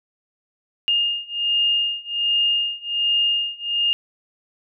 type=beating tone pair; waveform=sine; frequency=2829 / 2830.3 Hz; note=F7 / F7; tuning=+22 / +22 cents; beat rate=1.3 Hz; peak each=-22 / -21 dBFS; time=0.88-3.93 s; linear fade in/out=0 ms; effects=none